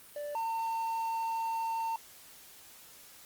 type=tone pair in turn; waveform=triangle; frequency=586 / 906.2 Hz; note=D5 / A#5; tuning=-4 / -49 cents; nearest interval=minor sixth; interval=755 cents; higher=second; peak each=-34 / -29 dBFS; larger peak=second; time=0.16-0.35 / 0.35-1.96 s; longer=second; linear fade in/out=2 ms; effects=white hiss -54 dBFS RMS until 3.25 s + Opus 32 kbps